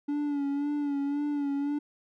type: tone with vibrato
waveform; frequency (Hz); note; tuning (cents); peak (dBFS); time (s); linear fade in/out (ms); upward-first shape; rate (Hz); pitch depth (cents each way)
triangle; 286.7; D4; -42; -25; 0.08-1.79; 10; sine; 1.9; 42
effects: none